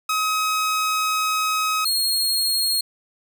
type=tone pair in turn; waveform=sawtooth; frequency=1270 / 4272 Hz; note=D#6 / C8; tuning=+35 / +35 cents; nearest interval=octave + major sixth; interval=2100 cents; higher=second; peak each=-16 dBFS; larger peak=neither; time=0.09-1.85 / 1.85-2.81 s; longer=first; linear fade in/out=5 ms; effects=none